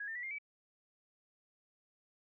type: tone with pitch steps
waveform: sine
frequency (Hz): 1661.2 / 1801.1 / 1952.8 / 2117 / 2296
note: G#6 / A6 / B6 / C7 / D7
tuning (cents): 0 / +40 / -20 / +20 / -40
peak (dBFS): -39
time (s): 0-0.385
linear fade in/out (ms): 5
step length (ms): 77
effects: none